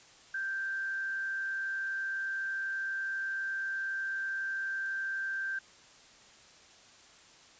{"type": "tone with frequency modulation", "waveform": "sine", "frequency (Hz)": 1568, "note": "G6", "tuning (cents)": 0, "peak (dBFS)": -32, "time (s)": [0.34, 5.59], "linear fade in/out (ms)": 5, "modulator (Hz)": 128, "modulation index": 0.24, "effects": ["white hiss -57 dBFS RMS until 7.59 s", "resampled to 16000 Hz"]}